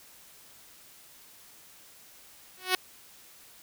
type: tone with exponential growth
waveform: 5% pulse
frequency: 370 Hz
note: F#4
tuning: in tune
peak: -9 dBFS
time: 2.57-2.75 s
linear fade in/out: 2 ms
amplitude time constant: 39 ms
effects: white hiss -54 dBFS RMS until 3.62 s